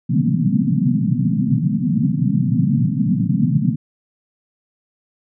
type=band-pass noise; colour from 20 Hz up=pink; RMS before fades=-17 dBFS; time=0.09-3.76 s; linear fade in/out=10 ms; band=120 to 260 Hz; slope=96 dB/octave; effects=none